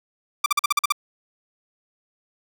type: tone bursts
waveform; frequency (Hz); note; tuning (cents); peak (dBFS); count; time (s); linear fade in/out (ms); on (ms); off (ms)
sawtooth; 1178; D6; +5; -12; 8; 0.44-0.923; 5; 21; 45
effects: none